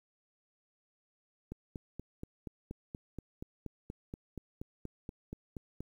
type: click train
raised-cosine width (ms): 3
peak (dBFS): -28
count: 19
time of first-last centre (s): 1.52-5.806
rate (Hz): 4.2
effects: 10-bit